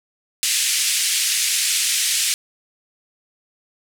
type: band-pass noise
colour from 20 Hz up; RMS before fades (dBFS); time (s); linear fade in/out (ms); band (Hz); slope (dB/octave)
white; -20; 0.43-2.34; 0; 2100 to 10000; 24
effects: none